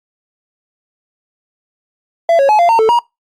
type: tone with pitch steps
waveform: triangle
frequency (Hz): 672 / 551 / 851 / 692 / 912 / 441.7 / 951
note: E5 / C#5 / G#5 / F5 / A#5 / A4 / A#5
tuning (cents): +33 / -11 / +42 / -16 / -38 / +7 / +34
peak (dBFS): -5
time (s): 2.29-2.99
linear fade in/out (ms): 2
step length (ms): 100
effects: noise-tail reverb RT60 0.2 s tail -23 dB re dry + Opus 48 kbps